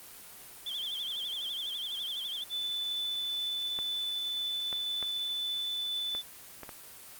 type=tone with vibrato; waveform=sine; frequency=3322 Hz; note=G#7; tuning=in tune; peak=-33 dBFS; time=0.66-2.44 s; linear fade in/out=5 ms; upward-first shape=sine; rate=12 Hz; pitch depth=110 cents each way
type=tone; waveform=sine; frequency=3501 Hz; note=A7; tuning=9 cents flat; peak=-31 dBFS; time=2.49-6.23 s; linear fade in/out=50 ms
type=clicks; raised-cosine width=0.5 ms; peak=-26 dBFS; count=6; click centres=3.789 / 4.728 / 5.027 / 6.15 / 6.633 / 6.692 s
effects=white hiss -49 dBFS RMS until 7.19 s + Opus 24 kbps